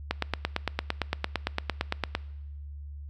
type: click train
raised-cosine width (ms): 0.3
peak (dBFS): -10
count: 19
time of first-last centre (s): 0.11-2.151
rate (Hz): 8.82
effects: noise-tail reverb RT60 1.0 s tail -22 dB re dry + added 72 Hz sine -38 dBFS peak until 3.09 s